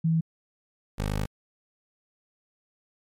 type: tone pair in turn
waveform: sine / 15% pulse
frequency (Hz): 162.7 / 51.25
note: E3 / G#1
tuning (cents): -22 / -22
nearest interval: octave + minor sixth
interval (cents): 2000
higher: first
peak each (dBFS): -20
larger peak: neither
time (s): 0.04-0.21 / 0.98-1.26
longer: second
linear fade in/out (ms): 10
effects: MP3 64 kbps